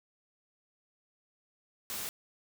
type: noise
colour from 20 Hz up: white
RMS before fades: -38 dBFS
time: 1.9-2.09 s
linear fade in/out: 0 ms
effects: none